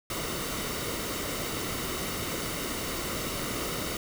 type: noise with comb filter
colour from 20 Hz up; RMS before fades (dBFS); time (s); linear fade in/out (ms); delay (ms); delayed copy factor
pink; -33; 0.1-3.97; 2; 1.2; -0.5
effects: none